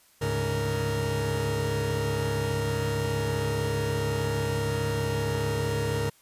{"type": "tone cluster", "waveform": "40% pulse", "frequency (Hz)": [73.4, 105.1, 140.3, 464.7], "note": ["D2", "G#2", "C#3", "A#4"], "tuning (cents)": [0, 21, 21, -5], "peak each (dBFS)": [-37, -29, -31, -29], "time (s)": [0.21, 6.1], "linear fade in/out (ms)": 10, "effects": ["white hiss -60 dBFS RMS until 6.21 s", "resampled to 32000 Hz"]}